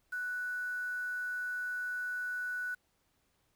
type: tone with quantisation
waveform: sine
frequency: 1482 Hz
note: F#6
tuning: 2 cents sharp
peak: -34 dBFS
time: 0.12-2.75 s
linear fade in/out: 10 ms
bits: 9
effects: pink hiss -75 dBFS RMS until 3.55 s